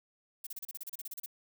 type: noise bursts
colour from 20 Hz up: violet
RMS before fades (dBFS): -41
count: 14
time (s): 0.44-1.261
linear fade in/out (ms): 5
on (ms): 28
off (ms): 33
effects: none